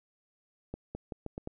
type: accelerating click train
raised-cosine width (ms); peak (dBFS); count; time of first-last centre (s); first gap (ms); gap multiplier
2; -24; 6; 0.74-1.474; 210; 0.82
effects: none